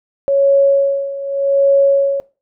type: tone with tremolo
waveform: sine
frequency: 554.4 Hz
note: C#5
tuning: in tune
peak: -7 dBFS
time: 0.28-2.2 s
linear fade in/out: 0 ms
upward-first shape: sine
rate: 0.84 Hz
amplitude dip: 80%
effects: noise-tail reverb RT60 0.3 s tail -20 dB re dry